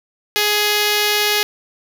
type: tone with notch filter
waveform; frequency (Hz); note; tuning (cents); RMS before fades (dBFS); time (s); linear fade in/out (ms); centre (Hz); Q
5% pulse; 417.6; G#4; +10; -17; 0.36-1.43; 0; 1100; 1.9
effects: 7-bit